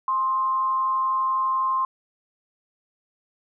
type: tone with frequency modulation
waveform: sine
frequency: 1052 Hz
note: C6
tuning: 9 cents sharp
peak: -20 dBFS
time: 0.08-1.85 s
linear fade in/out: 2 ms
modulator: 204 Hz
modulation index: 0.21
effects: none